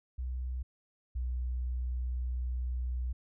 sine tone pair in turn, 63 / 61.95 Hz, B1 / B1, +35 / +6 cents, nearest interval unison, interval 29 cents, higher first, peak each -33 / -31 dBFS, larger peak second, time 0.18-0.63 / 1.15-3.13 s, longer second, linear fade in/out 10 ms, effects none

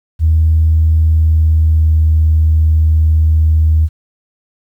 sine tone with pitch glide, 79.6 to 78.73 Hz, D#2 to D#2, +40 to +21 cents, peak -6 dBFS, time 0.19-3.89 s, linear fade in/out 50 ms, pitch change -19 cents, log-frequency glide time 0.97-2.04 s, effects tanh soft clip ceiling -2 dBFS + 8-bit

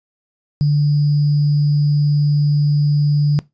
sine tone with sample-and-hold, 146.83 Hz, D3, in tune, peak -11 dBFS, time 0.61-3.39 s, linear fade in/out 0 ms, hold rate 4900 Hz, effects noise-tail reverb RT60 0.2 s tail -20 dB re dry + resampled to 16000 Hz

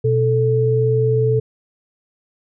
sine tone pair together, 123.2 / 439 Hz, B2 / A4, -4 / -4 cents, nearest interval octave + minor seventh, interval 2200 cents, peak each -16 dBFS, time 0.04-1.4 s, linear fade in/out 10 ms, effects none

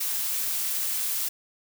blue noise, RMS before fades -28 dBFS, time 0-1.29 s, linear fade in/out 10 ms, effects none

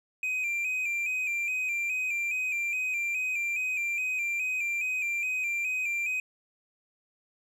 triangle tone with vibrato, 2440 Hz, D#7, 34 cents flat, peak -26 dBFS, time 0.23-6.2 s, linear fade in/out 2 ms, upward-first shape square, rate 2.4 Hz, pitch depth 51 cents each way, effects none

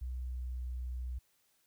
sine tone with pitch glide, 62.7 to 62.12 Hz, B1 to B1, +27 to +11 cents, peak -36 dBFS, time 0.01-1.19 s, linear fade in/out 10 ms, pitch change -16 cents, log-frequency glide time 0.19-0.55 s, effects white hiss -73 dBFS RMS until 1.66 s

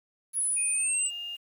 sine exponential sweep, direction down, 10548 to 7902 Hz, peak -25 dBFS, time 0.33-1.11 s, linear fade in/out 50 ms
sine tone with pitch glide, 2500 to 2822 Hz, D#7 to F7, +8 to +17 cents, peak -34 dBFS, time 0.56-1.37 s, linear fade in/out 20 ms, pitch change +209 cents, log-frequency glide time 0.72-1.07 s
effects 9-bit

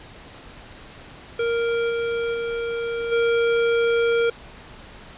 square tone with level steps, 466.2 Hz, A#4, in tune, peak -21 / -23 / -25 / -18 dBFS, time 1.39-4.3 s, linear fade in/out 5 ms, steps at 1.89 / 2.33 / 3.11 s, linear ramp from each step 20 ms, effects pink hiss -43 dBFS RMS until 5.17 s + resampled to 8000 Hz

